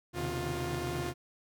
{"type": "tone cluster", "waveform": "sawtooth", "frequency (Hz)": [78.9, 127.3, 135.4, 153.6, 352.7], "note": ["D#2", "C3", "C#3", "D#3", "F4"], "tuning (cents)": [25, -47, -40, -22, 17], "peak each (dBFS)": [-37, -36, -37, -38, -32], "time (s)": [0.13, 1.14], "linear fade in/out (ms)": 50, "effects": []}